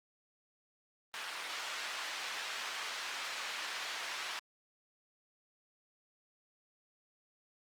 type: band-pass noise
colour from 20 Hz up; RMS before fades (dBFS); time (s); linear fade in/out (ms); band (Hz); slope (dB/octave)
pink; -41; 1.14-4.39; 0; 1200 to 4800; 12
effects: Opus 32 kbps